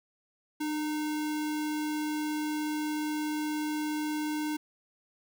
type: tone with sample-and-hold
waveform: sine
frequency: 302.8 Hz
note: D#4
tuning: 47 cents flat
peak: -29 dBFS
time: 0.6-4.57 s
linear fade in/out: 10 ms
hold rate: 1225 Hz
effects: none